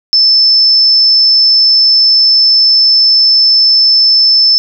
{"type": "tone", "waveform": "sine", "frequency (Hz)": 5274, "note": "E8", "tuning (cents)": 0, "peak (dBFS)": -4, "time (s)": [0.13, 4.58], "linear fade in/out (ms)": 0, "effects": []}